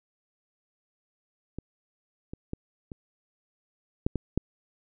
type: clicks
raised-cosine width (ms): 3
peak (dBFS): -22 / -24 / -19 / -26 / -11 / -15 / -11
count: 7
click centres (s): 1.586 / 2.335 / 2.534 / 2.918 / 4.065 / 4.157 / 4.376
effects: none